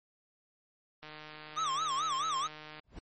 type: click train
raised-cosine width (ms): 0.3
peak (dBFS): -31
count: 271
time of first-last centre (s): 1.03-2.795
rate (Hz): 153
type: tone with vibrato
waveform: square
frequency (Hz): 1171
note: D6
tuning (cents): -5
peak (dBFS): -31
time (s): 1.56-2.48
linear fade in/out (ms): 20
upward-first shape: sine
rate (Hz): 4.6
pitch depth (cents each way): 190
type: noise with exponential growth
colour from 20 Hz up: brown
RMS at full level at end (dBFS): -39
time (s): 2.84-2.99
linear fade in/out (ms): 5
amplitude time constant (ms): 31
effects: MP3 32 kbps